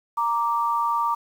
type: tone pair together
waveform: sine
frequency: 932.3 / 1171.6 Hz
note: A#5 / D6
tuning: 0 / -5 cents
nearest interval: major third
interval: 395 cents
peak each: -23 dBFS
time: 0.17-1.15 s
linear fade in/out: 10 ms
effects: 8-bit